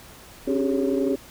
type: tone cluster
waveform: sine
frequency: 271.5 / 293.1 / 387.1 / 418.5 / 557 Hz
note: C#4 / D4 / G4 / G#4 / C#5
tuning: -36 / -3 / -22 / +13 / +8 cents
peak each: -23 / -31 / -25 / -27 / -29 dBFS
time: 0.47-1.16 s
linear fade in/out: 10 ms
effects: tanh soft clip ceiling -12 dBFS + pink hiss -46 dBFS RMS until 1.3 s